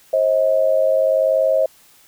sine tone pair together, 533.1 / 634 Hz, C5 / D#5, +32 / +32 cents, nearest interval minor third, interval 300 cents, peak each -16 dBFS, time 0.13-1.66 s, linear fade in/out 5 ms, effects white hiss -51 dBFS RMS until 2.07 s

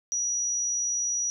sine tone, 5820 Hz, F#8, 29 cents flat, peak -25 dBFS, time 0.12-1.3 s, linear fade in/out 0 ms, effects none

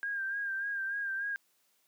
sine tone with vibrato, 1603 Hz, G6, 38 cents sharp, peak -32 dBFS, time 0.03-1.36 s, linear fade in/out 0 ms, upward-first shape sine, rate 3.4 Hz, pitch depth 45 cents each way, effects white hiss -72 dBFS RMS until 1.87 s + high-pass 200 Hz 12 dB/octave

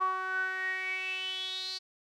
sawtooth tone with band-pass filter sweep, 375.3 Hz, F#4, 25 cents sharp, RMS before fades -34 dBFS, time 0-1.79 s, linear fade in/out 20 ms, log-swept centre 1100 to 4500 Hz, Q 9.8, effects none

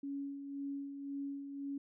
sine tone with tremolo, 279.5 Hz, C#4, 14 cents sharp, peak -37 dBFS, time 0.03-1.78 s, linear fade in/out 5 ms, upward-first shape sine, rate 1.9 Hz, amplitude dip 50%, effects none

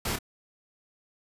pink noise with echo, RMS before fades -30 dBFS, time 0.05-0.16 s, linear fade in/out 5 ms, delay 28 ms, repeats 1, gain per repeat -8 dB, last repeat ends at 0.188 s, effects resampled to 32000 Hz

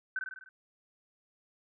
sine tone with echo, 1525 Hz, G6, 48 cents flat, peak -30 dBFS, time 0.16-0.19 s, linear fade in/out 2 ms, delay 50 ms, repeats 6, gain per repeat -4 dB, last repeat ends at 0.49 s, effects none

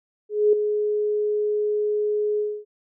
sine tone with ADSR envelope, 420 Hz, G#4, 19 cents sharp, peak -12 dBFS, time 0.29-2.65 s, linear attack 240 ms, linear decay 4 ms, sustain -8 dB, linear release 260 ms, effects none

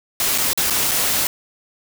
white noise with dropouts, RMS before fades -19 dBFS, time 0.2-1.27 s, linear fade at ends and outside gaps 1 ms, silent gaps 0.378-0.383 / 0.532-0.575 / 0.7-0.706 / 0.912-0.916 s, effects none

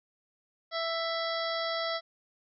harmonic tone, 662 Hz, E5, 7 cents sharp, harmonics 1 / 2 / 3 / 5 / 6 / 7 / 8, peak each -33 / -36 / -38 / -40 / -41 / -41 / -42 dBFS, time 0.71-2.01 s, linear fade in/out 50 ms, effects none

